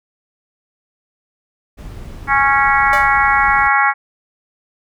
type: noise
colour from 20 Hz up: brown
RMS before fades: -31 dBFS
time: 1.77-3.69 s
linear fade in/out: 20 ms
type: harmonic tone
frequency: 276.1 Hz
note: C#4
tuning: 7 cents flat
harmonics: 3 / 4 / 5 / 6 / 7 / 8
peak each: -16 / -17 / -17 / -19 / -18 / -20 dBFS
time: 2.27-3.94 s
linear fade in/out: 50 ms
type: tone with exponential decay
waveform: sawtooth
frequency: 589 Hz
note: D5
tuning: 5 cents sharp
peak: -15 dBFS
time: 2.93-3.19 s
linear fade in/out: 1 ms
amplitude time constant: 56 ms
effects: none